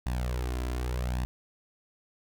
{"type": "tone with flanger", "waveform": "sawtooth", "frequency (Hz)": 61.74, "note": "B1", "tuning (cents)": 0, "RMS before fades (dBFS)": -31, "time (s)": [0.06, 1.25], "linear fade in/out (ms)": 0, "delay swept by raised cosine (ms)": [1.1, 3], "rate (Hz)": 0.85, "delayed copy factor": 0.7, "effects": []}